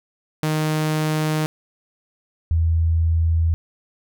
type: tone pair in turn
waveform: sawtooth / sine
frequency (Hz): 155 / 82.11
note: D#3 / E2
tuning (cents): -6 / -6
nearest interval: major seventh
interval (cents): 1100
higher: first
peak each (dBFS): -15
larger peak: neither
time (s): 0.43-1.46 / 2.51-3.54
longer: neither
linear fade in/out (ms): 0
effects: none